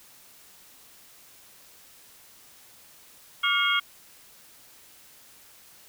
sine tone cluster, 1154 / 1416 / 2178 / 2816 / 3269 Hz, D6 / F6 / C#7 / F7 / G#7, -31 / +23 / -31 / +14 / -28 cents, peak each -29 / -26 / -27 / -33 / -26 dBFS, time 3.43-3.8 s, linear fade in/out 10 ms, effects white hiss -53 dBFS RMS until 5.88 s

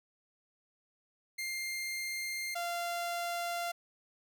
sawtooth tone pair in turn, 2108 / 691.6 Hz, C7 / F5, +12 / -17 cents, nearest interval octave + perfect fifth, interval 1929 cents, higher first, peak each -32 / -30 dBFS, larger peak second, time 1.38-2.55 / 2.55-3.72 s, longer neither, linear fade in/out 10 ms, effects none

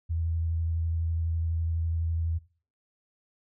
sine tone with vibrato, 82.41 Hz, E2, in tune, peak -26 dBFS, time 0.09-2.39 s, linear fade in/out 20 ms, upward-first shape square, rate 12 Hz, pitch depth 14 cents each way, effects noise-tail reverb RT60 0.4 s tail -18 dB re dry

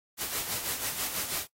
white noise with tremolo, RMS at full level -31 dBFS, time 0.17-1.47 s, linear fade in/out 50 ms, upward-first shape sine, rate 6.1 Hz, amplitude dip 55%, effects noise-tail reverb RT60 0.1 s tail -20 dB re dry + AAC 48 kbps

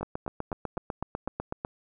two click trains, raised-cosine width 1 ms, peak -17 / -22 dBFS, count 14 / 6, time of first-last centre 0.03-1.649 / 0.01-1.279 s, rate 8.03 / 3.94 Hz, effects none

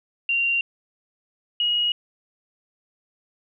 sine tone pair in turn, 2766 / 2893 Hz, F7 / F#7, -17 / -40 cents, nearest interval minor second, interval 77 cents, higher second, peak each -19 dBFS, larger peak neither, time 0.29-0.61 / 1.6-1.92 s, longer neither, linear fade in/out 2 ms, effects none

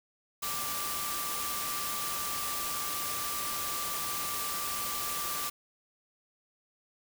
sine tone in noise, 1174.7 Hz, D6, in tune, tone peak -38 dBFS, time 0.42-5.5 s, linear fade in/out 10 ms, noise white, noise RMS -35 dBFS, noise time 0.42-5.5 s, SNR -6 dB, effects none

